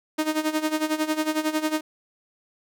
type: tone with tremolo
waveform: sawtooth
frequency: 310 Hz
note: D#4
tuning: 6 cents flat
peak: -16 dBFS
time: 0.18-1.81 s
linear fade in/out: 10 ms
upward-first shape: sine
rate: 11 Hz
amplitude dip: 80%
effects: none